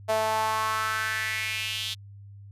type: tone with high-pass filter sweep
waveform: sawtooth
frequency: 218.8 Hz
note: A3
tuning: 9 cents flat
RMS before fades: -28 dBFS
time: 0.08-1.95 s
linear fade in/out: 20 ms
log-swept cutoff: 650 to 3500 Hz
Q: 4.1
effects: added 100 Hz sine -43 dBFS peak until 2.51 s + resampled to 32000 Hz